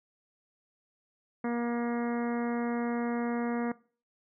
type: harmonic tone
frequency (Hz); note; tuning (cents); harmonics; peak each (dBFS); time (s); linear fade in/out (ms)
237.4; A#3; +32; 1 / 2 / 3 / 4 / 5 / 6 / 7 / 8 / 9; -30 / -36 / -40 / -42 / -44 / -46 / -47 / -48 / -49; 1.44-3.72; 5
effects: noise-tail reverb RT60 0.4 s tail -20 dB re dry